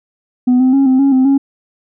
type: tone with pitch steps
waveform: sine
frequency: 249.6 / 258 / 273.7 / 259.9 / 275.8 / 259.9 / 275.2 Hz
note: B3 / C4 / C#4 / C4 / C#4 / C4 / C#4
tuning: +19 / -24 / -22 / -11 / -9 / -11 / -12 cents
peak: -5 dBFS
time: 0.47-1.38 s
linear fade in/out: 10 ms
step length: 130 ms
effects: tanh soft clip ceiling -6 dBFS